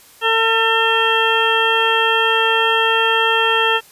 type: harmonic tone with a mistuned harmonic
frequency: 450.2 Hz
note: A4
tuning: 40 cents sharp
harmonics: 1 / 2 / 3 / 4 / 6 / 7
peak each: -20 / -20 / -20 / -20 / -20 / -20 dBFS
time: 0.21-3.81 s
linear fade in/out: 50 ms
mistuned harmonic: 7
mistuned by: +34 cents
effects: white hiss -46 dBFS RMS until 3.91 s + resampled to 32000 Hz